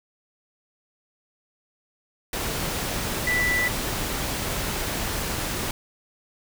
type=tone in noise; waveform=sine; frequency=1975.5 Hz; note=B6; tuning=in tune; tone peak=-21 dBFS; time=3.27-3.68 s; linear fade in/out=2 ms; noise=pink; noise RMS=-28 dBFS; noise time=2.33-5.71 s; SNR=+4 dB; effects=none